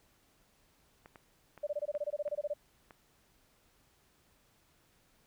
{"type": "clicks", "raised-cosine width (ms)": 0.5, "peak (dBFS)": -36, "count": 6, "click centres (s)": [1.059, 1.158, 1.577, 1.951, 2.278, 2.908]}
{"type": "tone bursts", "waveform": "sine", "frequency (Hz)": 590, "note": "D5", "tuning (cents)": 8, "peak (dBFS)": -31, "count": 15, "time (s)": [1.63, 2.538], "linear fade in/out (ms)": 10, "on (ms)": 40, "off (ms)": 22}
{"effects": ["pink hiss -69 dBFS RMS until 5.26 s"]}